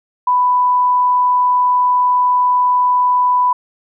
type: tone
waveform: sine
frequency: 993 Hz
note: B5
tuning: 9 cents sharp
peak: -10 dBFS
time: 0.27-3.53 s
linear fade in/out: 5 ms
effects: none